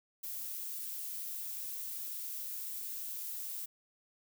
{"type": "noise", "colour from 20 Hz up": "violet", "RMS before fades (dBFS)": -41, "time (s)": [0.23, 3.66], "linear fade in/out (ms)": 10, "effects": []}